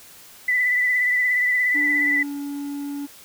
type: tone with vibrato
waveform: sine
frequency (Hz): 1988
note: B6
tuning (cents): +11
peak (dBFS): -17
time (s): 0.48-2.23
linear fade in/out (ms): 5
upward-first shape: triangle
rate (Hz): 17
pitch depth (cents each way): 35
type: tone with pitch glide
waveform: triangle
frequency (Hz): 293.7 to 284.8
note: D4 to C#4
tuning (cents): 0 to +47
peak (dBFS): -25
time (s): 1.74-3.07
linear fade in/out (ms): 20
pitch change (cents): -53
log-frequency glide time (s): 1.9-2.31
effects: white hiss -46 dBFS RMS until 3.24 s